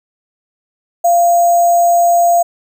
sine tone with sample-and-hold, 690 Hz, F5, 21 cents flat, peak -7 dBFS, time 1.04-2.43 s, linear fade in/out 10 ms, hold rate 7350 Hz, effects none

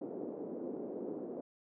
white band-pass noise, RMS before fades -42 dBFS, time 0.01-1.41 s, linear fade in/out 5 ms, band 230 to 460 Hz, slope 24 dB/octave, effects none

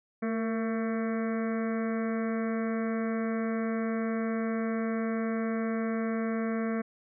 harmonic tone with a mistuned harmonic, 223.7 Hz, A3, 29 cents sharp, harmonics 1 / 2 / 3 / 5 / 6 / 7 / 8 / 9 / 10, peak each -29 / -35 / -39 / -43 / -45 / -46 / -47 / -48 / -49 dBFS, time 0.22-6.82 s, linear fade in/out 10 ms, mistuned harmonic 2, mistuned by +38 cents, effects none

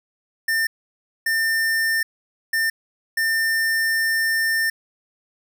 square tone bursts at uneven times, 1800 Hz, A6, 39 cents sharp, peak -19 dBFS, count 4, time 0.48-0.67 / 1.26-2.03 / 2.53-2.7 / 3.17-4.7 s, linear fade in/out 5 ms, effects none

